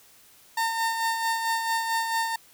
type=tone with tremolo; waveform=30% pulse; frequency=909 Hz; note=A#5; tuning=44 cents flat; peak=-20 dBFS; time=0.57-2.36 s; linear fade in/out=5 ms; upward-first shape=sine; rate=4.5 Hz; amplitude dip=45%; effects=white hiss -55 dBFS RMS until 2.53 s